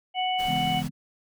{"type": "harmonic tone", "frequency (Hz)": 740, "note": "F#5", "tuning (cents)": 0, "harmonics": [1, 3, 4], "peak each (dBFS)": [-25, -34, -30], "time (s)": [0.14, 0.83], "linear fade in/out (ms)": 50}
{"type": "noise", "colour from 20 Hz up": "pink", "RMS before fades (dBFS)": -40, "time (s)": [0.38, 0.89], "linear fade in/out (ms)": 20}
{"type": "chord", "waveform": "sine", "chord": "C# minor seventh", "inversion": "none", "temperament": "just", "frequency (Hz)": [138.59, 166.31, 207.9, 249.5], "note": ["C#3", "E3", "G#3", "B3"], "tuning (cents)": [0, 16, 2, 18], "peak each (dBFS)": [-34, -31, -34, -33], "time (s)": [0.46, 0.91], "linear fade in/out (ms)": 50}
{"effects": []}